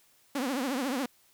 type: tone with vibrato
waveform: sawtooth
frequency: 263.8 Hz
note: C4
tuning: 14 cents sharp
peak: -25 dBFS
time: 0.35-1.06 s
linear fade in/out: 5 ms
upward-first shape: triangle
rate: 14 Hz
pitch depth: 200 cents each way
effects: white hiss -64 dBFS RMS until 1.33 s